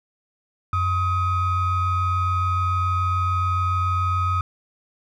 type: ring-modulated tone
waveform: triangle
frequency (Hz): 587.3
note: D5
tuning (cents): 0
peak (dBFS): -14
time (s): 0.73-4.41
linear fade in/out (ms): 2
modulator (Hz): 678
effects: none